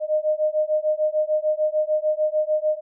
sine beating tone pair, 611 / 617.7 Hz, D#5 / D#5, -32 / -13 cents, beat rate 6.7 Hz, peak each -22 dBFS, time 0-2.81 s, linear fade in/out 50 ms, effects none

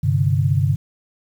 sine chord, G suspended fourth, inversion none, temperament just, 98 / 130.67 / 147 Hz, G2 / C3 / D3, 0 / -2 / +2 cents, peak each -19 dBFS, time 0.03-0.76 s, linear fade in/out 10 ms, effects 8-bit

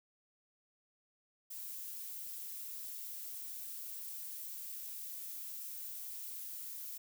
violet noise, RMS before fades -45 dBFS, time 1.5-6.98 s, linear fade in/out 10 ms, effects none

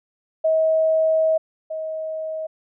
sine tone pair in turn, 638 / 633.2 Hz, D#5 / D#5, +43 / +30 cents, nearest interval unison, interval 13 cents, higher first, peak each -15 / -25 dBFS, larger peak first, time 0.44-1.38 / 1.7-2.47 s, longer first, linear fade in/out 10 ms, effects none

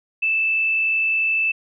sine tone with frequency modulation, 2637 Hz, E7, in tune, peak -17 dBFS, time 0.22-1.52 s, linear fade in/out 10 ms, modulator 51.1 Hz, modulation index 0.4, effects none

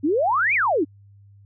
sine exponential two-way sweep, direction up then down, 264.7 to 2520 to 264.7 Hz, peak -17 dBFS, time 0.03-0.85 s, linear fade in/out 20 ms, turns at 0.54 s, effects added 100 Hz sine -47 dBFS peak until 1.45 s

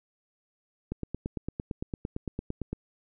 click train, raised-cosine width 3 ms, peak -19 dBFS, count 17, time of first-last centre 0.92-2.73 s, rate 8.84 Hz, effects none

